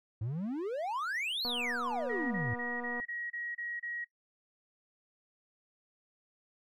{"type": "exponential two-way sweep", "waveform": "triangle", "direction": "up then down", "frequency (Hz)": [102.1, 4497, 102.1], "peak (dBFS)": -31, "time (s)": [0.21, 2.54], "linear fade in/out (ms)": 5, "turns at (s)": 1.45}
{"type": "click train", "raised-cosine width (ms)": 1, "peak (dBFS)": -29, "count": 376, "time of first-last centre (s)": [1.45, 3], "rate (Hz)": 242}
{"type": "tone bursts", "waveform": "sine", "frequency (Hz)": 1900, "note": "A#6", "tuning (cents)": 33, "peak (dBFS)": -37, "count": 8, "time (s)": [2.09, 4.046], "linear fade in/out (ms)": 10, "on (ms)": 220, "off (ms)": 28}
{"effects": ["noise-tail reverb RT60 0.1 s tail -18 dB re dry"]}